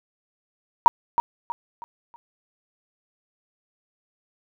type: tone with echo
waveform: sine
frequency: 943 Hz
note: A#5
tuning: 20 cents sharp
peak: -7 dBFS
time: 0.86-0.88 s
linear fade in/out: 0 ms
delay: 320 ms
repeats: 4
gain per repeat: -9 dB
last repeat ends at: 2.16 s
effects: none